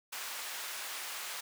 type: high-pass noise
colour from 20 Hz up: pink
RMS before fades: -41 dBFS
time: 0.12-1.41 s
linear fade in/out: 10 ms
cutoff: 1100 Hz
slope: 12 dB/octave
effects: none